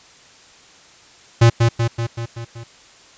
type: tone with echo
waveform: square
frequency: 116.4 Hz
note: A#2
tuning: 2 cents flat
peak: -8 dBFS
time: 1.41-1.5 s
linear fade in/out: 10 ms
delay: 190 ms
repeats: 6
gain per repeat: -4 dB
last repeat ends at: 2.64 s
effects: white hiss -47 dBFS RMS until 3.17 s + resampled to 16000 Hz